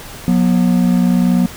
triangle tone pair together, 181.19 / 241.7 Hz, F#3 / B3, -36 / -37 cents, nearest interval perfect fourth, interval 499 cents, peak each -10 / -12 dBFS, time 0.28-1.46 s, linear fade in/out 0 ms, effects pink hiss -33 dBFS RMS until 1.56 s

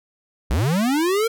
square linear sweep, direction up, 48.39 to 466.2 Hz, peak -18 dBFS, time 0.5-1.28 s, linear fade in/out 10 ms, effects none

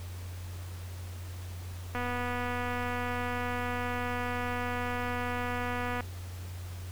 click train, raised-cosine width 0.5 ms, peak -20 dBFS, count 995, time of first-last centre 1.95-6.007 s, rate 245 Hz, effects added 90 Hz sine -38 dBFS peak until 6.91 s + pink hiss -50 dBFS RMS until 6.91 s

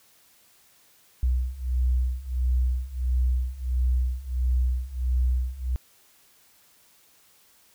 sine beating tone pair, 61.74 / 63.24 Hz, B1 / B1, 0 / +42 cents, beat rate 1.5 Hz, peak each -26 / -24 dBFS, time 1.23-5.76 s, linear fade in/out 0 ms, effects white hiss -59 dBFS RMS until 7.74 s

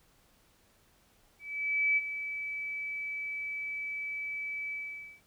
sine tone with ADSR envelope, 2300 Hz, D7, 37 cents flat, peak -23 dBFS, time 1.39-5.21 s, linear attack 580 ms, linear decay 32 ms, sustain -11 dB, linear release 490 ms, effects pink hiss -66 dBFS RMS until 5.26 s

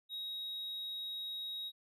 triangle tone, 3793 Hz, A#7, 29 cents sharp, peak -37 dBFS, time 0.09-1.72 s, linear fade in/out 50 ms, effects tanh soft clip ceiling -33 dBFS

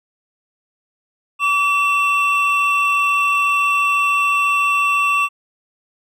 triangle tone pair together, 1148.1 / 2693 Hz, D6 / E7, -40 / +36 cents, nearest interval octave + minor third, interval 1476 cents, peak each -15 / -15 dBFS, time 1.39-5.29 s, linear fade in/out 50 ms, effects none

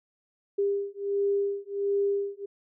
sine beating tone pair, 400 / 401.4 Hz, G4 / G4, +35 / +41 cents, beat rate 1.4 Hz, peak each -28 dBFS, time 0.58-2.46 s, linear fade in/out 10 ms, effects none

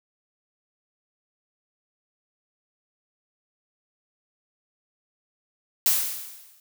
blue noise with exponential decay, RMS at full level -18 dBFS, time 5.86-6.6 s, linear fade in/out 1 ms, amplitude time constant 160 ms, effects none

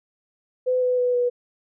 sine tone with pitch steps, 506 / 500.2 / 494.4 / 488.8 Hz, B4 / B4 / B4 / B4, +42 / +22 / +2 / -18 cents, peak -18 dBFS, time 0.66-1.3 s, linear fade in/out 20 ms, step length 160 ms, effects none

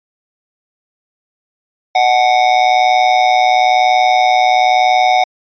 square tone with amplitude modulation, 740 Hz, F#5, in tune, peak -6 dBFS, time 1.95-5.24 s, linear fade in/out 5 ms, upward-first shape sine, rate 121 Hz, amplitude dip 70%, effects resampled to 11025 Hz

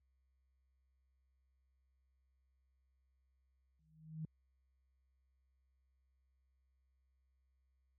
sine tone with exponential growth, 157.9 Hz, D#3, 26 cents sharp, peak -38 dBFS, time 3.79-4.25 s, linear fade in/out 2 ms, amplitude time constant 100 ms, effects added 65 Hz sine -70 dBFS peak until 7.98 s + high-pass 80 Hz 12 dB/octave

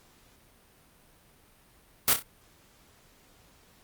white noise with echo, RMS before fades -21 dBFS, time 2.08-2.13 s, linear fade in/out 0 ms, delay 31 ms, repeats 3, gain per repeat -8 dB, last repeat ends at 2.223 s, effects pink hiss -60 dBFS RMS until 3.83 s + Opus 48 kbps

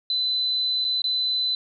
sine tone with dropouts, 4018 Hz, B7, 29 cents sharp, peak -21 dBFS, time 0.1-1.55 s, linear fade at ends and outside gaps 2 ms, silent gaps 0.845-0.849 / 1.019-1.041 s, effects none

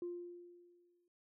sine tone with exponential decay, 350 Hz, F4, 4 cents sharp, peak -37 dBFS, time 0.02-1.08 s, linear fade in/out 2 ms, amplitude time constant 230 ms, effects tanh soft clip ceiling -35 dBFS

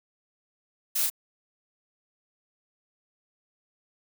blue noise with echo, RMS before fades -27 dBFS, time 0.95-1.07 s, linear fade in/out 10 ms, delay 31 ms, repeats 1, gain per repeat -2 dB, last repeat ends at 1.101 s, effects none

